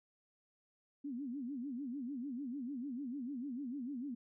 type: tone with vibrato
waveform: sine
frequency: 261.6 Hz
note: C4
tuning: in tune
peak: -39 dBFS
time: 1.04-4.15 s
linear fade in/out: 10 ms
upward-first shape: sine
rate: 6.7 Hz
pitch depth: 200 cents each way
effects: none